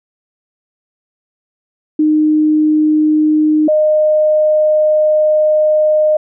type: tone pair in turn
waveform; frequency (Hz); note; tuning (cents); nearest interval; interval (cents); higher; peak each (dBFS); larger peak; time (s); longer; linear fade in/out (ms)
sine; 306.8 / 613.6; D#4 / D#5; -24 / -24; octave; 1200; second; -8; neither; 1.99-3.68 / 3.68-6.17; second; 5
effects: none